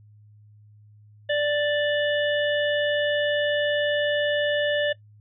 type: harmonic tone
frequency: 587.3 Hz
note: D5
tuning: in tune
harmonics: 1 / 3 / 5 / 6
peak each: -22 / -27 / -32 / -34 dBFS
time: 1.29-4.93 s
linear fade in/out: 10 ms
effects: noise-tail reverb RT60 0.1 s tail -19 dB re dry + added 105 Hz sine -49 dBFS peak until 5.2 s